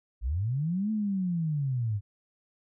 sine linear two-way sweep, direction up then down, 49.79 to 220 to 97.8 Hz, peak -26 dBFS, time 0.21-2.01 s, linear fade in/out 50 ms, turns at 0.91 s, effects none

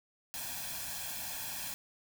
white noise with comb filter, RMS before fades -40 dBFS, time 0.34-1.74 s, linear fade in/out 0 ms, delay 1.2 ms, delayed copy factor +0.75, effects none

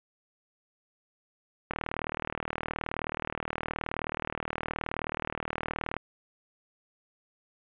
click train, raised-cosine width 0.5 ms, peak -16 dBFS, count 167, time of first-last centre 1.71-5.966 s, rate 39 Hz, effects resampled to 8000 Hz + 8-bit

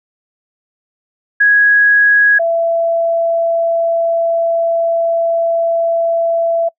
sine tone pair in turn, 1661.2 / 669 Hz, G#6 / E5, 0 / +25 cents, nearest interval octave + major third, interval 1575 cents, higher first, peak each -6 / -11 dBFS, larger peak first, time 1.4-2.39 / 2.39-6.69 s, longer second, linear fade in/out 10 ms, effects noise-tail reverb RT60 0.1 s tail -25 dB re dry

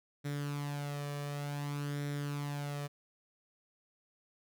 sawtooth tone with flanger, 144.3 Hz, D3, 30 cents flat, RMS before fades -38 dBFS, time 0.24-2.88 s, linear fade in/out 20 ms, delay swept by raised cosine 0.53 to 1.73 ms, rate 0.55 Hz, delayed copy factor +0.55, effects none

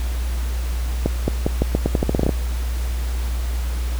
accelerating click train, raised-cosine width 2 ms, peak -4 dBFS, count 14, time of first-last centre 1.06-2.292 s, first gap 220 ms, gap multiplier 0.84, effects added 60 Hz sine -20 dBFS peak until 3.99 s + pink hiss -36 dBFS RMS until 3.99 s

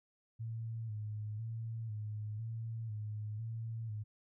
sine tone with vibrato, 109.8 Hz, A2, 3 cents flat, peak -38 dBFS, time 0.39-4.04 s, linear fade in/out 20 ms, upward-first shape square, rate 1 Hz, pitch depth 56 cents each way, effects none

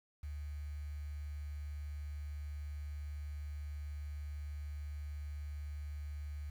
sine tone with quantisation, 73.4 Hz, D2, in tune, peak -40 dBFS, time 0.23-6.5 s, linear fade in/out 5 ms, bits 10, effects none

